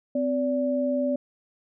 sine tone pair together, 257.5 / 578 Hz, C4 / D5, -28 / -28 cents, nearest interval octave + major second, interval 1400 cents, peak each -25 dBFS, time 0.15-1.16 s, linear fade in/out 5 ms, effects none

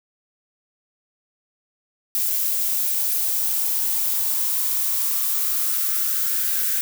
violet noise with high-pass filter sweep, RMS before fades -22 dBFS, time 2.15-6.81 s, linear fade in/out 0 ms, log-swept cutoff 560 to 1600 Hz, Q 5.3, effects none

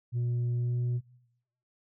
sine tone with pitch glide, 120.7 to 121.96 Hz, B2 to B2, -39 to -21 cents, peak -24 dBFS, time 0.12-1.01 s, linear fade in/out 50 ms, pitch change +18 cents, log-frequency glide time 0.57-0.77 s, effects noise-tail reverb RT60 0.9 s tail -24 dB re dry + tanh soft clip ceiling -26 dBFS

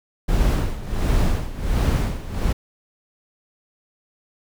brown noise with tremolo, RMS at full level -17 dBFS, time 0.28-2.53 s, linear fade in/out 10 ms, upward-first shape sine, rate 1.4 Hz, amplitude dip 80%, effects none

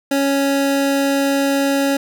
25% pulse tone, 277.2 Hz, C#4, in tune, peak -11 dBFS, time 0.11-1.97 s, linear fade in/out 5 ms, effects none

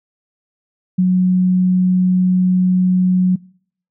sine tone, 183.3 Hz, F#3, 16 cents flat, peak -10 dBFS, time 0.98-3.36 s, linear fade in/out 10 ms, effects noise-tail reverb RT60 0.6 s tail -24 dB re dry

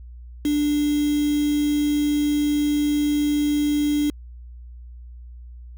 sine tone with quantisation, 294.4 Hz, D4, 4 cents sharp, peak -18 dBFS, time 0.45-4.1 s, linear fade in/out 2 ms, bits 5, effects added 60 Hz sine -37 dBFS peak until 5.77 s

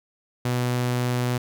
sawtooth tone, 123.47 Hz, B2, in tune, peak -18 dBFS, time 0.45-1.38 s, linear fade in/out 5 ms, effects none

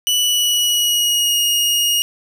sawtooth tone with pitch glide, 2960 to 2867 Hz, F#7 to F7, 0 to +45 cents, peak -11 dBFS, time 0.07-2.02 s, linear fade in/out 0 ms, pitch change -55 cents, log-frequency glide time 0.2-1.4 s, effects none

